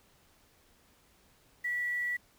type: tone with quantisation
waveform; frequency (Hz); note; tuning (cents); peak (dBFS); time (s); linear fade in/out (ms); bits
sine; 1949; B6; -23; -30; 1.64-2.17; 10; 9
effects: pink hiss -65 dBFS RMS until 2.38 s